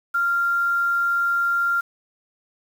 sine tone with quantisation, 1389 Hz, F6, 10 cents flat, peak -18 dBFS, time 0.14-1.81 s, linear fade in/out 10 ms, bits 7, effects none

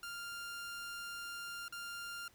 sawtooth tone with dropouts, 1396.9 Hz, F6, in tune, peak -39 dBFS, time 0.03-2.28 s, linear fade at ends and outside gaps 2 ms, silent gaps 1.682-1.724 s, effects pink hiss -66 dBFS RMS until 2.34 s

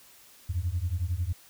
sine beating tone pair, 82.41 / 93.41 Hz, E2 / F#2, 0 / +17 cents, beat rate 11 Hz, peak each -29 dBFS, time 0.49-1.33 s, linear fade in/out 10 ms, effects tanh soft clip ceiling -20 dBFS + white hiss -55 dBFS RMS until 1.49 s

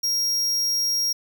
45% pulse tone, 5600 Hz, F8, 4 cents sharp, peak -21 dBFS, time 0.03-1.13 s, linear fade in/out 10 ms, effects 9-bit

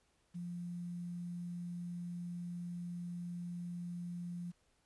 sine tone with quantisation, 174.61 Hz, F3, in tune, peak -40 dBFS, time 0.34-4.52 s, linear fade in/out 20 ms, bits 11, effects pink hiss -75 dBFS RMS until 4.85 s + resampled to 24000 Hz

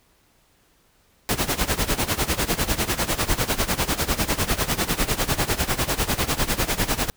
pink noise with tremolo, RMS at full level -20 dBFS, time 1.29-7.1 s, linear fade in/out 0 ms, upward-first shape sine, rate 10 Hz, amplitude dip 85%, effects pink hiss -61 dBFS RMS until 7.16 s

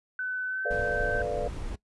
sine tone with pitch glide, 1508 to 1546.8 Hz, F#6 to G6, +32 to -24 cents, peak -29 dBFS, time 0.19-1.22 s, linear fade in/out 2 ms, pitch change +44 cents, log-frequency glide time 0.47-0.68 s
sine chord, B half-diminished seventh, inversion third, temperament equal, 440 / 493.9 / 587.3 / 698.5 Hz, A4 / B4 / D5 / F5, 0 / 0 / 0 / 0 cents, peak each -34 / -33 / -32 / -35 dBFS, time 0.65-1.48 s, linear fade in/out 5 ms
brown noise, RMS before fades -35 dBFS, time 0.7-1.76 s, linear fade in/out 10 ms
effects noise-tail reverb RT60 0.1 s tail -20 dB re dry + resampled to 24000 Hz

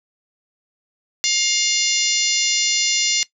harmonic tone with a mistuned harmonic, 707 Hz, F5, 21 cents sharp, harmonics 3 / 4 / 5 / 6 / 7 / 8 / 9 / 10, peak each -25 / -25 / -25 / -25 / -25 / -25 / -25 / -25 dBFS, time 1.24-3.23 s, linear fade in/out 0 ms, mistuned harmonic 9, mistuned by -57 cents, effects noise-tail reverb RT60 0.1 s tail -18 dB re dry

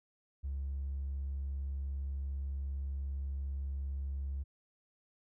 triangle tone with tanh clipping, 68.7 Hz, C#2, 15 cents flat, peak -34 dBFS, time 0.43-4.44 s, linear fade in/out 20 ms, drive 1 dB, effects none

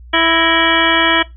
harmonic tone with a mistuned harmonic, 329.6 Hz, E4, in tune, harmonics 1 / 2 / 3 / 4 / 5 / 6 / 7 / 9 / 10, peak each -19 / -19 / -19 / -19 / -19 / -19 / -19 / -19 / -19 dBFS, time 0.13-1.23 s, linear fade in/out 10 ms, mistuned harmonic 6, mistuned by -92 cents, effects noise-tail reverb RT60 0.2 s tail -20 dB re dry + added 60 Hz sine -34 dBFS peak until 1.36 s

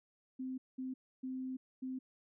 sine tone bursts at uneven times, 259.2 Hz, C4, 16 cents flat, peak -38 dBFS, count 4, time 0.39-0.58 / 0.78-0.94 / 1.23-1.57 / 1.82-1.99 s, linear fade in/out 10 ms, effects none

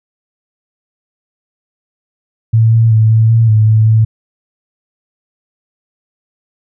sine tone with pitch steps, 112.7 / 113.8 / 110.1 / 111.5 / 114.1 / 108.4 / 109.6 / 110.7 Hz, A2 / A#2 / A2 / A2 / A#2 / A2 / A2 / A2, +42 / -41 / +2 / +23 / -37 / -25 / -6 / +11 cents, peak -5 dBFS, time 2.53-4.05 s, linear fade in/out 10 ms, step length 190 ms, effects none

